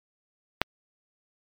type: click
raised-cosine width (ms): 0.3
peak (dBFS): -4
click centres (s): 0.616
effects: MP3 96 kbps